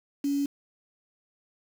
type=tone with quantisation; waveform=sine; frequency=282.2 Hz; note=C#4; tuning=31 cents sharp; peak=-24 dBFS; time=0.24-0.46 s; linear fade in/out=5 ms; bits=7; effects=none